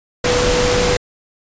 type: tone in noise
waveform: sine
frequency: 492.3 Hz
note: B4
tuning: 6 cents flat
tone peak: -16 dBFS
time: 0.24-0.97 s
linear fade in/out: 5 ms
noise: pink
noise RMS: -17 dBFS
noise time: 0.24-0.97 s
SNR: -2 dB
effects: resampled to 16000 Hz